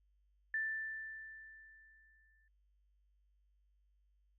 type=tone with exponential decay; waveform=sine; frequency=1768 Hz; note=A6; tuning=8 cents sharp; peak=-33 dBFS; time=0.54-2.48 s; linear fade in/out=2 ms; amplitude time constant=420 ms; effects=added 50 Hz sine -70 dBFS peak until 4.38 s